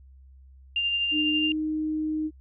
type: tone with tremolo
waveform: sine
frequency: 2794 Hz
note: F7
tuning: in tune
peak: -22 dBFS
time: 0.76-1.52 s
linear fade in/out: 2 ms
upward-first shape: sine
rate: 12 Hz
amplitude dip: 30%
type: tone with pitch glide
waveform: sine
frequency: 304 to 309.9 Hz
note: D#4 to D#4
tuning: -40 to -7 cents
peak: -25 dBFS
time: 1.11-2.31 s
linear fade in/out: 50 ms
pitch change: +33 cents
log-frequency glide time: 1.31-1.5 s
effects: added 66 Hz sine -48 dBFS peak until 2.4 s